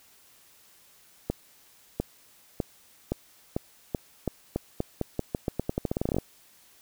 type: accelerating click train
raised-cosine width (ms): 2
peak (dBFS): -13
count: 26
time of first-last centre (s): 1.3-6.185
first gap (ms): 700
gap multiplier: 0.86
effects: white hiss -58 dBFS RMS until 6.81 s